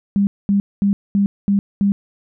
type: tone bursts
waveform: sine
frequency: 200.1 Hz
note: G3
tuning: 36 cents sharp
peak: -12 dBFS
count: 6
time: 0.16-1.92 s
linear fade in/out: 0 ms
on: 110 ms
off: 220 ms
effects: none